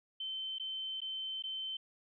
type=tone with dropouts; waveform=sine; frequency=3085 Hz; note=G7; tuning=28 cents flat; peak=-37 dBFS; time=0.2-1.77 s; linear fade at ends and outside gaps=5 ms; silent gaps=0.585-0.597 / 1.005-1.016 / 1.424-1.437 s; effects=none